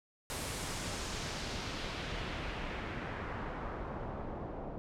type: noise with low-pass filter sweep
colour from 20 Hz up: pink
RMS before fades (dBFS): -40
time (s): 0.3-4.78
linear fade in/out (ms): 0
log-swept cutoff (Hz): 11000 to 630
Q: 1.2
effects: none